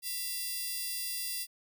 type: tone cluster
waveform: 5% pulse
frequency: 1986 / 2714 / 3454 / 4790 Hz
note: B6 / E7 / A7 / D8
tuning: +9 / +50 / -33 / +33 cents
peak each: -33 / -33 / -37 / -29 dBFS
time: 0.02-1.47 s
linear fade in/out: 50 ms
effects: none